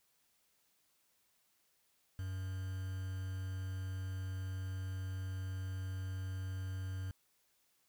triangle tone with quantisation, 94.1 Hz, F#2, 30 cents sharp, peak -36 dBFS, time 2.19-7.11 s, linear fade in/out 0 ms, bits 9, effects white hiss -75 dBFS RMS until 7.88 s

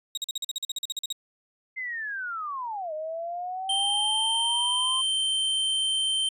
30% pulse tone bursts, 3792 Hz, A#7, 29 cents sharp, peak -25 dBFS, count 15, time 0.15-1.126 s, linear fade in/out 2 ms, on 24 ms, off 44 ms
sine linear two-way sweep, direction down then up, 2093 to 611 to 1050 Hz, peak -30 dBFS, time 1.76-5.02 s, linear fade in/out 20 ms, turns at 2.93 s
square tone with pitch glide, 3136 to 3116 Hz, G7 to G7, 0 to -11 cents, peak -24 dBFS, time 3.69-6.29 s, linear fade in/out 5 ms, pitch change -11 cents, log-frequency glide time 4.04-5.26 s
effects resampled to 32000 Hz

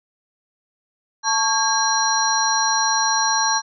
sine tone cluster, 882 / 1117 / 1620 / 4116 / 5710 Hz, A5 / C#6 / G#6 / C8 / F8, +4 / +13 / -43 / -29 / +37 cents, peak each -21 / -25 / -24 / -24 / -22 dBFS, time 1.23-3.62 s, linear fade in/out 50 ms, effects none

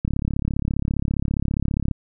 click train, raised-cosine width 5 ms, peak -10 dBFS, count 66, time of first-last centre 0.05-1.912 s, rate 34.9 Hz, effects none

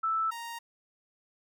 sine / sawtooth tone pair in turn, 1318.5 / 932.3 Hz, E6 / A#5, 0 / 0 cents, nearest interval tritone, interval 600 cents, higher first, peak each -26 / -34 dBFS, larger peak first, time 0.03-0.31 / 0.31-0.59 s, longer neither, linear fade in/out 10 ms, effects none

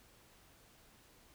silence, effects pink hiss -64 dBFS RMS until 1.34 s

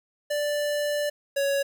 square tone pair in turn, 587.3 / 557.6 Hz, D5 / C#5, 0 / +10 cents, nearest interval minor second, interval 90 cents, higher first, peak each -25 / -23 dBFS, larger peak second, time 0.3-1.1 / 1.36-1.63 s, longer first, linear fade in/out 10 ms, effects 9-bit

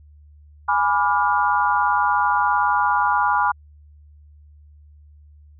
sine chord, G# diminished seventh, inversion none, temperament equal with one note detuned, 830.6 / 987.8 / 1174.7 / 1415.6 Hz, G#5 / B5 / D6 / F6, 0 / 0 / 0 / +23 cents, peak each -21 / -20 / -23 / -23 dBFS, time 0.68-3.52 s, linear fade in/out 10 ms, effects added 74 Hz sine -45 dBFS peak until 5.59 s

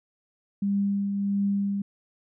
sine tone with tremolo, 199.9 Hz, G3, 34 cents sharp, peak -21 dBFS, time 0.62-1.82 s, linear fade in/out 5 ms, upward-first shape triangle, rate 1.5 Hz, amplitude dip 40%, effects none

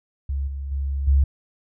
sine tone with level steps, 69 Hz, C#2, 7 cents flat, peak -22 / -27 / -22 / -13 dBFS, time 0.29-1.24 s, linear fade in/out 5 ms, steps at 0.47 / 0.71 / 1.07 s, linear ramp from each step 10 ms, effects none

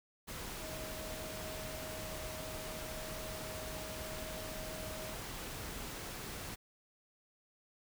sine tone in noise, 629 Hz, D#5, 19 cents sharp, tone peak -47 dBFS, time 0.61-5.15 s, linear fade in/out 20 ms, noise pink, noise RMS -44 dBFS, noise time 0.27-6.56 s, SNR -6 dB, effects none

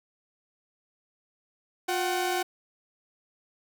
sawtooth tone pair together, 356.9 / 755.2 Hz, F4 / F#5, +38 / +35 cents, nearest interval octave + minor second, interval 1297 cents, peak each -25 dBFS, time 1.88-2.43 s, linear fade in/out 10 ms, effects none

